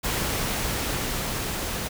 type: noise with level ramp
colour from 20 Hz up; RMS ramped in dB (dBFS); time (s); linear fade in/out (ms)
pink; -26 to -30; 0.03-1.89; 20
effects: none